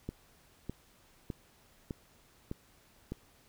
click train, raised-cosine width 3 ms, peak -24 dBFS, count 6, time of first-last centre 0.09-3.12 s, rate 1.65 Hz, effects pink hiss -64 dBFS RMS until 3.48 s

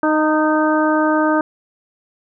harmonic tone with a mistuned harmonic, 309.1 Hz, D#4, 11 cents flat, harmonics 1 / 2 / 3 / 4 / 5, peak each -16 / -19 / -21 / -22 / -23 dBFS, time 0.03-1.41 s, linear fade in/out 2 ms, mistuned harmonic 3, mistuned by -18 cents, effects none

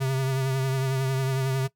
square tone with vibrato, 133 Hz, C3, 29 cents sharp, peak -24 dBFS, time 0-1.68 s, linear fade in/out 20 ms, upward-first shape triangle, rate 11 Hz, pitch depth 39 cents each way, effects noise-tail reverb RT60 0.1 s tail -18 dB re dry

